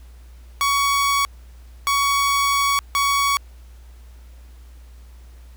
sawtooth tone bursts at uneven times, 1122 Hz, C#6, 21 cents sharp, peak -13 dBFS, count 3, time 0.61-1.25 / 1.87-2.79 / 2.95-3.37 s, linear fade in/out 0 ms, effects added 60 Hz sine -40 dBFS peak until 5.56 s + pink hiss -56 dBFS RMS until 5.56 s

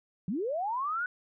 sine linear sweep, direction up, 160 to 1502 Hz, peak -29 dBFS, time 0.28-1.06 s, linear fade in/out 2 ms, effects none

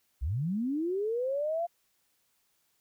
sine linear sweep, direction up, 54 to 698.5 Hz, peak -28 dBFS, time 0.21-1.67 s, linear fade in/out 20 ms, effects white hiss -73 dBFS RMS until 2.8 s

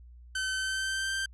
sawtooth tone with pitch glide, 1532 to 1567.8 Hz, G6 to G6, -40 to 0 cents, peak -26 dBFS, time 0.35-1.26 s, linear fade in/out 5 ms, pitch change +40 cents, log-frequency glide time 0.55-1.13 s, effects added 60 Hz sine -48 dBFS peak until 1.33 s + resampled to 24000 Hz

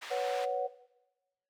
white band-pass noise, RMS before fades -44 dBFS, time 0.01-0.46 s, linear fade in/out 20 ms, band 800 to 2800 Hz, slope 12 dB/octave
sine chord, B suspended second, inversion none, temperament equal, 493.9 / 554.4 / 740 Hz, B4 / C#5 / F#5, 0 / 0 / 0 cents, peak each -34 dBFS, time 0.1-0.68 s, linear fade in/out 20 ms
effects noise-tail reverb RT60 1.0 s tail -17 dB re dry

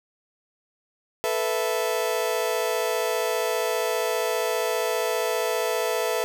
35% pulse chord, A suspended second, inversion none, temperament just, 440 / 495 / 660 Hz, A4 / B4 / E5, 0 / +4 / +2 cents, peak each -26 dBFS, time 1.24-6.24 s, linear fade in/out 0 ms, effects none

